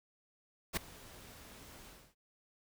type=noise with ADSR envelope; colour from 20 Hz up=pink; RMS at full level=-32 dBFS; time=0.73-2.15 s; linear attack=37 ms; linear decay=9 ms; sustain=-22 dB; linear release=280 ms; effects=none